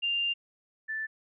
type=tone pair in turn; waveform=sine; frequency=2794 / 1760.1 Hz; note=F7 / A6; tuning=0 / 0 cents; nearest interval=minor sixth; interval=800 cents; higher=first; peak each=-26 / -31 dBFS; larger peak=first; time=0.02-0.34 / 0.88-1.07 s; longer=first; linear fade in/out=20 ms; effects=none